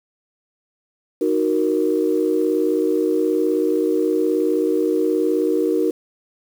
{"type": "chord", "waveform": "sine", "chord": "D# minor", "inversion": "none", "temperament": "equal", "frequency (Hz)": [311.1, 370, 466.2], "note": ["D#4", "F#4", "A#4"], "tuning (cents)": [0, 0, 0], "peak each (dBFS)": -20, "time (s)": [1.21, 5.91], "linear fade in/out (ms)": 5, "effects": ["tanh soft clip ceiling -6 dBFS", "7-bit"]}